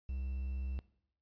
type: tone with quantisation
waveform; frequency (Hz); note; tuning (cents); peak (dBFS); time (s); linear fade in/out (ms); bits
triangle; 65.41; C2; 0; -34; 0.09-0.79; 0; 10
effects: noise-tail reverb RT60 0.7 s tail -19 dB re dry + resampled to 11025 Hz